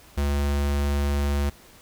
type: tone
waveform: square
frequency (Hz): 71.3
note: C#2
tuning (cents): +49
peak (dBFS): -22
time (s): 0.17-1.5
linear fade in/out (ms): 10
effects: pink hiss -51 dBFS RMS until 1.81 s